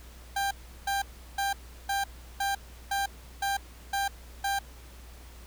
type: tone bursts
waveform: 30% pulse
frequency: 793 Hz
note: G5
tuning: 20 cents sharp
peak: -24 dBFS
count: 9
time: 0.36-4.59 s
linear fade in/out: 5 ms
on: 150 ms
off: 360 ms
effects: added 60 Hz sine -46 dBFS peak until 5.46 s + pink hiss -53 dBFS RMS until 5.46 s